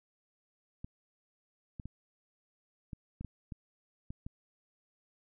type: clicks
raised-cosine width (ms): 5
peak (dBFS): -29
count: 9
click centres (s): 0.845 / 1.798 / 1.856 / 2.932 / 3.21 / 3.247 / 3.522 / 4.105 / 4.265
effects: none